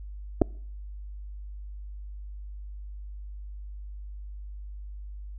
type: clicks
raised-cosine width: 2 ms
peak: -7 dBFS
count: 2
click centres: 0.416 / 0.419 s
effects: noise-tail reverb RT60 0.6 s tail -26 dB re dry + added 50 Hz sine -37 dBFS peak until 5.38 s